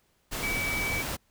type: tone in noise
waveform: sine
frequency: 2292 Hz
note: D7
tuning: 43 cents flat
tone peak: -29 dBFS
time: 0.42-1.03 s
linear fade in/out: 20 ms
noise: pink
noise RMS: -33 dBFS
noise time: 0.31-1.17 s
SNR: +1 dB
effects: pink hiss -69 dBFS RMS until 1.3 s